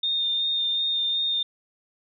sine tone with vibrato, 3645 Hz, A#7, 40 cents flat, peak -22 dBFS, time 0.03-1.43 s, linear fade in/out 5 ms, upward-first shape sine, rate 2.7 Hz, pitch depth 15 cents each way, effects none

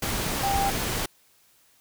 sine tone in noise, 791 Hz, G5, 15 cents sharp, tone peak -23 dBFS, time 0.43-0.7 s, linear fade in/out 5 ms, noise pink, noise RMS -28 dBFS, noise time 0.02-1.06 s, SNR +2 dB, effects white hiss -61 dBFS RMS until 1.8 s

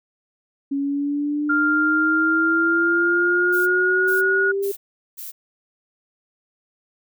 sine exponential sweep, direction up, 277.2 to 399.8 Hz, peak -20 dBFS, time 0.71-4.72 s, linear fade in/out 10 ms
sine tone with pitch glide, 1396.9 to 1447.8 Hz, F6 to F#6, 0 to -38 cents, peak -17 dBFS, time 1.49-4.52 s, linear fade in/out 10 ms, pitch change +62 cents, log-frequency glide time 2.61-4.12 s
violet noise bursts, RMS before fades -34 dBFS, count 4, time 3.52-5.32 s, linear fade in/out 20 ms, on 150 ms, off 400 ms
effects none

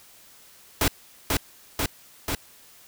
pink noise with echo, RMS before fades -21 dBFS, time 0.81-0.88 s, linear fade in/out 2 ms, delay 490 ms, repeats 3, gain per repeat -2 dB, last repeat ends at 2.35 s, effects white hiss -52 dBFS RMS until 2.87 s

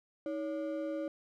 triangle ring-modulated tone, 440 Hz, A4, in tune, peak -29 dBFS, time 0.26-1.08 s, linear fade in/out 2 ms, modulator 123 Hz, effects none

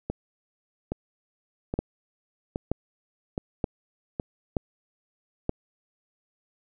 two click trains, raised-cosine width 2 ms, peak -11 / -15 dBFS, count 5 / 6, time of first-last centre 1.79-5.494 / 0.1-4.198 s, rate 1.08 / 1.22 Hz, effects none

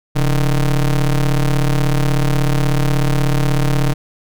square ring-modulated tone, 77 Hz, D#2, 17 cents flat, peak -10 dBFS, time 0.15-3.94 s, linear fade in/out 20 ms, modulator 58.8 Hz, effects none

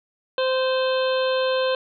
harmonic tone with a mistuned harmonic, 519 Hz, C5, 14 cents flat, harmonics 1 / 2 / 3 / 5 / 6 / 7 / 8, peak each -20 / -29 / -31 / -34 / -33 / -35 / -36 dBFS, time 0.38-1.75 s, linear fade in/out 2 ms, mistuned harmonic 7, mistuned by -22 cents, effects none

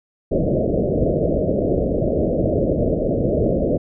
white low-pass noise, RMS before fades -19 dBFS, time 0.31-3.78 s, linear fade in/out 10 ms, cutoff 640 Hz, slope 96 dB/octave, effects none

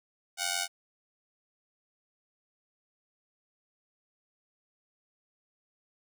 5% pulse ring-modulated tone, 740 Hz, F#5, in tune, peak -15 dBFS, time 0.37-0.68 s, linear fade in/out 50 ms, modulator 44.6 Hz, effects none

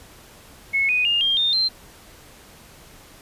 sine tone with pitch steps, 2190 / 2487 / 2824 / 3206 / 3641 / 4134 Hz, C#7 / D#7 / F7 / G7 / A#7 / C8, -22 / -1 / +19 / +38 / -41 / -22 cents, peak -17 dBFS, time 0.73-1.69 s, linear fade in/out 20 ms, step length 160 ms, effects pink hiss -47 dBFS RMS until 3.21 s + resampled to 32000 Hz

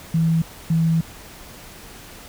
sine tone bursts at uneven times, 163.4 Hz, E3, 15 cents flat, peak -15 dBFS, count 2, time 0.14-0.42 / 0.7-1.01 s, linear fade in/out 5 ms, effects pink hiss -41 dBFS RMS until 2.28 s

